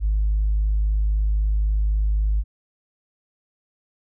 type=tone; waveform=sine; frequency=51.91 Hz; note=G#1; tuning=in tune; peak=-16 dBFS; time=0-2.44 s; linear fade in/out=50 ms; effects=tanh soft clip ceiling -14 dBFS